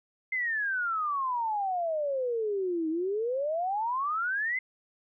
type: exponential two-way sweep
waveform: sine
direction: down then up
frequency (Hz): 2093 to 311.1 to 2093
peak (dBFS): -27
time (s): 0.32-4.59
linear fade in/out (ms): 5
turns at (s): 2.89
effects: none